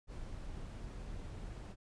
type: noise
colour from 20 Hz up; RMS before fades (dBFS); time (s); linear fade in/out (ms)
brown; -45; 0.07-1.76; 50
effects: resampled to 22050 Hz